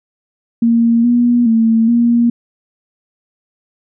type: tone with pitch steps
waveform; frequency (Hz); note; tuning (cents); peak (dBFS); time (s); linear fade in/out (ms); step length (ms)
sine; 232.1 / 240.7 / 225.7 / 236.2; A#3 / B3 / A3 / A#3; -7 / -44 / +44 / +23; -8; 0.62-2.3; 5; 420
effects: none